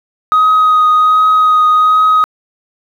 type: tone with vibrato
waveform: sine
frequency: 1254 Hz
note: D#6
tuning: 13 cents sharp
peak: -4 dBFS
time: 0.32-2.24 s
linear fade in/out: 0 ms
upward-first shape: triangle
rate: 1.3 Hz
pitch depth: 16 cents each way
effects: tanh soft clip ceiling -4 dBFS + 7-bit